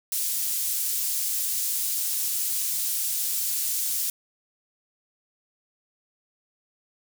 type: high-pass noise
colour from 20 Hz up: pink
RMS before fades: -27 dBFS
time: 0.12-4.1 s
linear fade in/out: 2 ms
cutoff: 8100 Hz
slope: 12 dB/octave
effects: none